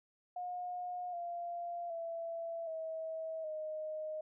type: tone with pitch steps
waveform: sine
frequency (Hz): 718 / 692.3 / 667.6 / 643.7 / 620.7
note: F5 / F5 / E5 / E5 / D#5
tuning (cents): +48 / -15 / +22 / -41 / -4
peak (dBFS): -38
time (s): 0.36-4.21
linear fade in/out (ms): 5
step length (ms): 770
effects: none